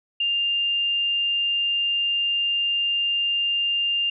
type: tone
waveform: sine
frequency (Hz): 2800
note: F7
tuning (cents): +4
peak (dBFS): -20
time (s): 0.2-4.1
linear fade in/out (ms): 5
effects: none